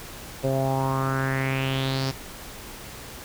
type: tone with low-pass filter sweep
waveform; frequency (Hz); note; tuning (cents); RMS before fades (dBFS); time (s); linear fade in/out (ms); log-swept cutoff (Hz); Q
sawtooth; 133.7; C3; +38; -25; 0.43-2.12; 20; 540 to 5300; 4.7
effects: pink hiss -40 dBFS RMS until 3.24 s